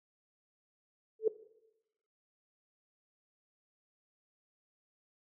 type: tone with exponential growth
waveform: sine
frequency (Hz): 439.2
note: A4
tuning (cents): -3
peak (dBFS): -20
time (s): 1.19-1.28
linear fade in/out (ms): 5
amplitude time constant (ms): 18
effects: noise-tail reverb RT60 0.9 s tail -17 dB re dry